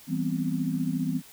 sine chord, C major seventh, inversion first, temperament equal, 164.81 / 196 / 246.9 / 261.6 Hz, E3 / G3 / B3 / C4, 0 / 0 / 0 / 0 cents, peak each -30 / -33 / -31 / -30 dBFS, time 0.07-1.22 s, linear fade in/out 50 ms, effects white hiss -51 dBFS RMS until 1.32 s

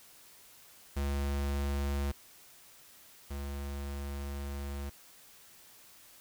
square tone pair in turn, 70.3 / 70.3 Hz, C#2 / C#2, +25 / +25 cents, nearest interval unison, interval 0 cents, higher neither, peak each -31 / -37 dBFS, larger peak first, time 0.96-2.12 / 3.3-4.9 s, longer second, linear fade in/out 10 ms, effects white hiss -57 dBFS RMS until 6.2 s

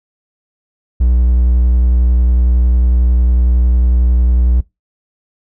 triangle tone with vibrato, 61 Hz, B1, 21 cents flat, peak -6 dBFS, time 1-4.61 s, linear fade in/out 10 ms, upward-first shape square, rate 11 Hz, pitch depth 16 cents each way, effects noise-tail reverb RT60 0.2 s tail -22 dB re dry

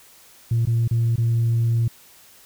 sine tone with dropouts, 115.9 Hz, A#2, 10 cents flat, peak -15 dBFS, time 0.51-1.88 s, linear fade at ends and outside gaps 5 ms, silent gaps 0.654-0.671 / 0.878-0.91 / 1.159-1.179 s, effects tanh soft clip ceiling -14 dBFS + white hiss -50 dBFS RMS until 2.45 s

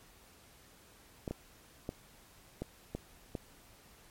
clicks, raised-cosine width 2 ms, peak -23 dBFS, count 6, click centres 1.278 / 1.31 / 1.891 / 2.62 / 2.95 / 3.352 s, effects pink hiss -60 dBFS RMS until 4.1 s + MP3 64 kbps

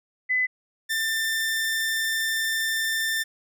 sine / sawtooth tone pair in turn, 2011 / 1787.5 Hz, B6 / A6, +31 / +27 cents, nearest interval major second, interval 204 cents, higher first, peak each -20 dBFS, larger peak neither, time 0.29-0.47 / 0.89-3.24 s, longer second, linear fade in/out 20 ms, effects none

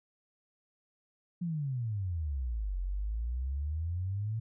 sine exponential two-way sweep, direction down then up, 180 to 44.27 to 114.3 Hz, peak -31 dBFS, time 1.41-4.4 s, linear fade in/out 10 ms, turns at 2.79 s, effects none

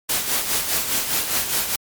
white noise with tremolo, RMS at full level -20 dBFS, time 0.09-1.76 s, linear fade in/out 5 ms, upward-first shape sine, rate 4.9 Hz, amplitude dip 55%, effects MP3 96 kbps

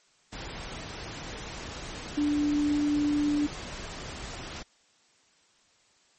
sine tone in noise, 293.7 Hz, D4, in tune, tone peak -23 dBFS, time 2.17-3.47 s, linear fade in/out 10 ms, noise pink, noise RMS -39 dBFS, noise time 0.32-4.63 s, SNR +13 dB, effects white hiss -64 dBFS RMS until 6.18 s + MP3 32 kbps

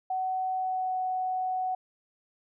sine tone with pitch glide, 750 to 743.5 Hz, F#5 to F#5, +23 to +8 cents, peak -27 dBFS, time 0.1-1.75 s, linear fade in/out 5 ms, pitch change -15 cents, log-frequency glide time 0.55-0.97 s, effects none

